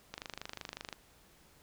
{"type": "click train", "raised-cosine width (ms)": 0.2, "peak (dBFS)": -23, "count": 21, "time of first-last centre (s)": [0.14, 0.927], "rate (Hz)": 25.4, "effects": ["pink hiss -63 dBFS RMS until 1.62 s"]}